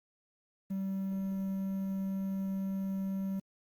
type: tone with quantisation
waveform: triangle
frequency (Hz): 193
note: G3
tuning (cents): -27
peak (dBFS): -30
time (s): 0.7-3.4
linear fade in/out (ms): 10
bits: 10
effects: Opus 32 kbps